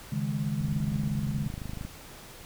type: chord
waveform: sine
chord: C# suspended second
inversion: none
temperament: equal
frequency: 138.59 / 155.56 / 207.7 Hz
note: C#3 / D#3 / G#3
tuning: 0 / 0 / 0 cents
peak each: -31 / -32 / -32 dBFS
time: 0.12-1.48 s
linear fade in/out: 5 ms
type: click train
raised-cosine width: 5 ms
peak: -24 dBFS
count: 33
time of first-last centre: 0.61-1.85 s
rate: 25.8 Hz
effects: pink hiss -47 dBFS RMS until 2.45 s